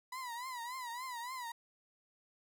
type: tone with vibrato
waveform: 35% pulse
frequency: 986 Hz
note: B5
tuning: 3 cents flat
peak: -39 dBFS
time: 0.12-1.52 s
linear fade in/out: 5 ms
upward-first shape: triangle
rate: 3.5 Hz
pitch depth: 130 cents each way
effects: none